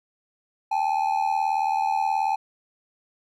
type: ring-modulated tone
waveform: triangle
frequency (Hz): 830.6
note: G#5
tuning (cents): 0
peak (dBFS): -16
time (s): 0.71-2.36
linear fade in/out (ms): 10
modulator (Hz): 39.3
effects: none